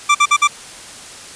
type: tone bursts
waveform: 25% pulse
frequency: 1174.7 Hz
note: D6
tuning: in tune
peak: -5 dBFS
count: 4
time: 0.09-0.476 s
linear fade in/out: 10 ms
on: 59 ms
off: 50 ms
effects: white hiss -35 dBFS RMS until 1.35 s + resampled to 22050 Hz